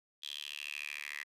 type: tone with high-pass filter sweep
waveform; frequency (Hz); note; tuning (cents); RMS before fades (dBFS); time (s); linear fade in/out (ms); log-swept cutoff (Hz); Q
10% pulse; 73.42; D2; 0; -43; 0.22-1.24; 20; 3400 to 2000; 7.4
effects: resampled to 32000 Hz